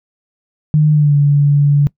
sine tone with pitch glide, 152 to 143.97 Hz, D#3 to D3, -40 to -34 cents, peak -7 dBFS, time 0.74-1.87 s, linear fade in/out 0 ms, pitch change -94 cents, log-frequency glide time 0.92-1.15 s, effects noise-tail reverb RT60 0.1 s tail -22 dB re dry

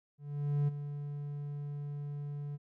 triangle tone with ADSR envelope, 144.8 Hz, D3, 24 cents flat, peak -24 dBFS, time 0.18-2.58 s, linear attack 500 ms, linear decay 17 ms, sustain -11 dB, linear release 33 ms, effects none

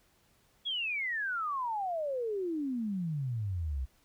sine exponential sweep, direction down, 3400 to 61.74 Hz, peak -31 dBFS, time 0.65-3.86 s, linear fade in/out 20 ms, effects pink hiss -68 dBFS RMS until 4.04 s

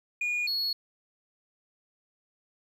sine tone pair in turn, 2441 / 4349 Hz, D#7 / C#8, -34 / -34 cents, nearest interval minor seventh, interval 1000 cents, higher second, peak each -24 dBFS, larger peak neither, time 0.21-0.47 / 0.47-0.73 s, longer neither, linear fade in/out 5 ms, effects tanh soft clip ceiling -26 dBFS + 10-bit

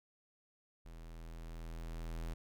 square tone with level ramp, 41.1 Hz, E1, 4 cents flat, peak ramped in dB -50 to -39 dBFS, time 0.85-2.34 s, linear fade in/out 10 ms, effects none

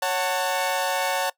sawtooth chord, F# minor, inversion second, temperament equal with one note detuned, 554.4 / 740 / 894.9 Hz, C#5 / F#5 / A5, 0 / 0 / +29 cents, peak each -23 dBFS, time 0.02-1.3 s, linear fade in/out 5 ms, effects noise-tail reverb RT60 0.1 s tail -21 dB re dry

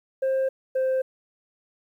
sine tone pair in turn, 530 / 522.4 Hz, C5 / C5, +22 / -3 cents, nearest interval unison, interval 25 cents, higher first, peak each -18 dBFS, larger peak neither, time 0.22-0.49 / 0.75-1.02 s, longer neither, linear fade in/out 10 ms, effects tanh soft clip ceiling -20 dBFS + 10-bit

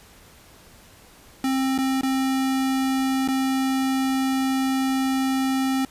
square tone with dropouts, 265 Hz, C4, 22 cents sharp, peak -21 dBFS, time 1.44-5.85 s, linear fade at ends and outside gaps 2 ms, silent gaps 1.779-1.786 / 2.011-2.032 / 3.277-3.285 s, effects pink hiss -50 dBFS RMS until 5.9 s + resampled to 32000 Hz

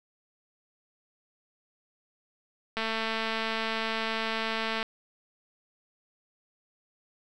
click train, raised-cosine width 0.3 ms, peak -15 dBFS, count 460, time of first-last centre 2.77-4.828 s, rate 223 Hz, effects none

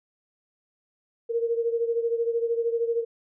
sine beating tone pair, 462.1 / 475.1 Hz, A#4 / A#4, -15 / +33 cents, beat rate 13 Hz, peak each -24 / -29 dBFS, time 1.29-3.05 s, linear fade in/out 20 ms, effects none

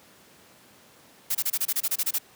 blue noise bursts, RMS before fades -25 dBFS, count 12, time 1.3-2.186 s, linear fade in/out 10 ms, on 50 ms, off 26 ms, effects pink hiss -54 dBFS RMS until 2.35 s + high-pass 150 Hz 12 dB/octave

